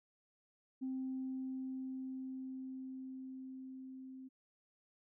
sine tone with level ramp, 261.6 Hz, C4, in tune, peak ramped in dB -36 to -48 dBFS, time 0.81-4.29 s, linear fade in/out 20 ms, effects tanh soft clip ceiling -33 dBFS

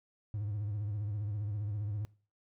triangle tone with vibrato, 103.83 Hz, G#2, in tune, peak -31 dBFS, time 0.34-2.05 s, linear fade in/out 0 ms, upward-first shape sine, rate 15 Hz, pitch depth 81 cents each way, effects noise-tail reverb RT60 0.4 s tail -23 dB re dry + tanh soft clip ceiling -27 dBFS

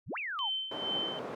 sine exponential two-way sweep, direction up then down, 67.8 to 2776 to 733 Hz, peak -34 dBFS, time 0.06-0.5 s, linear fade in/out 50 ms, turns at 0.18 s
sine tone with tremolo, 3085 Hz, G7, 28 cents flat, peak -30 dBFS, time 0.39-1.19 s, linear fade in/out 0 ms, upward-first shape sine, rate 2.2 Hz, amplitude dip 70%
white band-pass noise, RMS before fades -40 dBFS, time 0.71-1.35 s, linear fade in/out 5 ms, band 220 to 710 Hz, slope 12 dB/octave
effects none

